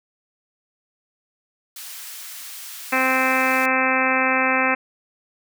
white high-pass noise, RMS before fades -36 dBFS, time 1.76-3.66 s, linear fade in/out 5 ms, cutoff 1300 Hz, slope 12 dB/octave
harmonic tone, 260.4 Hz, C4, 8 cents flat, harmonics 1 / 2 / 3 / 4 / 5 / 6 / 7 / 8 / 9 / 10, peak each -26 / -26 / -26 / -26 / -26 / -26 / -26 / -26 / -26 / -26 dBFS, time 2.92-4.75 s, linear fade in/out 10 ms
effects none

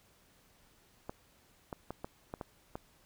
clicks, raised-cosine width 1 ms, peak -25 dBFS, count 7, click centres 1.095 / 1.728 / 1.906 / 2.045 / 2.339 / 2.412 / 2.755 s, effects pink hiss -66 dBFS RMS until 3.05 s

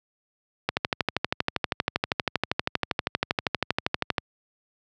click train, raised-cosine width 0.3 ms, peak -6 dBFS, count 45, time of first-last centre 0.69-4.182 s, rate 12.6 Hz, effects high-pass 80 Hz 12 dB/octave

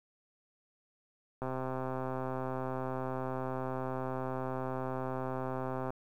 click train, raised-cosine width 1 ms, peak -23 dBFS, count 584, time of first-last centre 1.42-5.905 s, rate 130 Hz, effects 10-bit

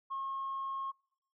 sine tone, 1082 Hz, C#6, 42 cents flat, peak -34 dBFS, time 0.1-0.92 s, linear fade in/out 20 ms, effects noise-tail reverb RT60 0.7 s tail -24 dB re dry + tanh soft clip ceiling -31 dBFS

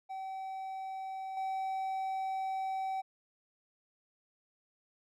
triangle tone with level steps, 766 Hz, G5, 40 cents flat, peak -36 / -31 dBFS, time 0.09-3.02 s, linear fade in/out 20 ms, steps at 1.37 s, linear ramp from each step 2 ms, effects none

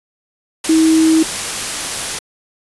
sine tone in noise, 320.1 Hz, D#4, 49 cents sharp, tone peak -8 dBFS, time 0.69-1.23 s, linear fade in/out 5 ms, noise white, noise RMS -21 dBFS, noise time 0.64-2.19 s, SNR +10 dB, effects resampled to 24000 Hz

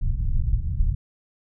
pink low-pass noise, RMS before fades -22 dBFS, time 0.01-0.95 s, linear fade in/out 5 ms, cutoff 110 Hz, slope 24 dB/octave, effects none

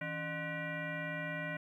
sine tone with frequency modulation, 1046.5 Hz, C6, in tune, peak -36 dBFS, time 0.01-1.57 s, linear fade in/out 5 ms, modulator 442 Hz, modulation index 2.8, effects 12-bit

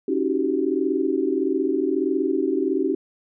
sine tone cluster, 275.4 / 316.2 / 370.8 / 392.4 Hz, C#4 / D#4 / F#4 / G4, -11 / +28 / +4 / +2 cents, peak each -25 dBFS, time 0.08-2.95 s, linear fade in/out 5 ms, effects none

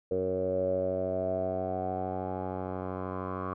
10% pulse tone with low-pass filter sweep, 93 Hz, F#2, 9 cents sharp, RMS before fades -32 dBFS, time 0.11-3.54 s, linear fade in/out 5 ms, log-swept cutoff 490 to 1100 Hz, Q 9.5, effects none

